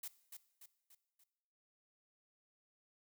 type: noise with echo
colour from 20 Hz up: blue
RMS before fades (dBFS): -45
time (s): 0.03-0.08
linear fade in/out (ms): 5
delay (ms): 290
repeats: 4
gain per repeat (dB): -6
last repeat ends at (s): 1.24
effects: noise-tail reverb RT60 1.0 s tail -17 dB re dry